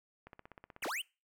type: click train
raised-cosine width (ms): 0.5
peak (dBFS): -35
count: 10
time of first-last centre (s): 0.27-0.826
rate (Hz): 16.2
type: linear two-way sweep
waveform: square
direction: down then up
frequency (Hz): 3239 to 244.5 to 3213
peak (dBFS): -36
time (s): 0.82-1.02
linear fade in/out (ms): 10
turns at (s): 0.86
effects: noise-tail reverb RT60 0.3 s tail -25 dB re dry